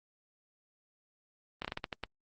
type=slowing click train; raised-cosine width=0.3 ms; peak=-19 dBFS; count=8; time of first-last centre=1.62-2.037 s; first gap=26 ms; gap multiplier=1.27; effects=Opus 32 kbps